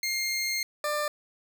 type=tone pair in turn; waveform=20% pulse; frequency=2121 / 595.2 Hz; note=C7 / D5; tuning=+23 / +23 cents; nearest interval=octave + minor seventh; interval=2200 cents; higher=first; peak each=-22 dBFS; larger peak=neither; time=0.03-0.63 / 0.84-1.08 s; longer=first; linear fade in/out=2 ms; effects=none